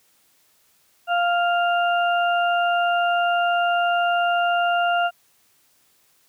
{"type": "harmonic tone", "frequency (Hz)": 698.5, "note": "F5", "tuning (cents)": 0, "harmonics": [1, 2, 4], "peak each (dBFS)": [-19, -23, -29], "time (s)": [1.07, 5.11], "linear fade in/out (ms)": 50, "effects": ["white hiss -61 dBFS RMS until 6.28 s", "high-pass 60 Hz 12 dB/octave"]}